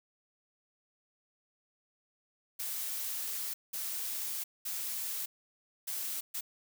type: noise bursts at uneven times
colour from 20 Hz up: blue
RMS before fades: -37 dBFS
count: 5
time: 2.59-3.54 / 3.73-4.44 / 4.65-5.26 / 5.87-6.21 / 6.34-6.41 s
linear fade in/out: 10 ms
effects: none